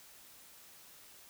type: silence
effects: white hiss -57 dBFS RMS until 1.29 s